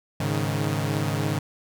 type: chord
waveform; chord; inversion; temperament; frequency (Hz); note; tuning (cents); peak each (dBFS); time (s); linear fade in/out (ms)
sawtooth; Ab suspended fourth; none; equal with one note detuned; 104.79 / 138.59 / 155.56; Ab2 / Db3 / Eb3; +16 / 0 / 0; -24; 0.2-1.39; 5
effects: none